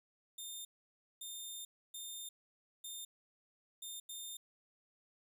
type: tone bursts at uneven times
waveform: 15% pulse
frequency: 3624 Hz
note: A#7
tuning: 50 cents flat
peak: -37 dBFS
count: 6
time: 0.38-0.65 / 1.21-1.65 / 1.94-2.29 / 2.84-3.05 / 3.82-4 / 4.09-4.37 s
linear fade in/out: 5 ms
effects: none